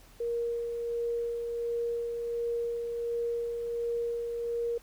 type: tone with tremolo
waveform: sine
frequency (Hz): 470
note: A#4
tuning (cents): +14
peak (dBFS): -28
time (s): 0.2-4.78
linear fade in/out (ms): 5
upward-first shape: sine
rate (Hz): 1.4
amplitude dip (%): 35
effects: added 41 Hz sine -55 dBFS peak until 4.82 s + pink hiss -58 dBFS RMS until 4.82 s